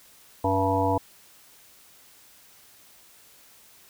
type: harmonic tone with a mistuned harmonic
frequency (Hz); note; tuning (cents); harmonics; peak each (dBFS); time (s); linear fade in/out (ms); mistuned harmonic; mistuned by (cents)
96.6; G2; -25; 1 / 3 / 5 / 7 / 9 / 10; -28 / -28 / -28 / -28 / -28 / -28; 0.44-0.98; 5; 3; -31
effects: white hiss -54 dBFS RMS until 3.89 s